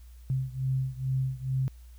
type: beating tone pair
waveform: sine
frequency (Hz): 130.81 / 133.11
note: C3 / C3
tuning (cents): 0 / +30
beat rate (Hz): 2.3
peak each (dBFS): -29 / -31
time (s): 0.3-1.68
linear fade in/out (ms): 0
effects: added 60 Hz sine -46 dBFS peak until 1.98 s + white hiss -64 dBFS RMS until 1.98 s